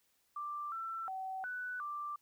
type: tone with pitch steps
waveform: sine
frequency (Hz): 1179 / 1339 / 760 / 1489 / 1178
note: D6 / E6 / F#5 / F#6 / D6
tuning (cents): +6 / +27 / +46 / +11 / +5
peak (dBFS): -38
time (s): 0.36-2.16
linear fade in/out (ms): 5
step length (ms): 360
effects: white hiss -75 dBFS RMS until 2.21 s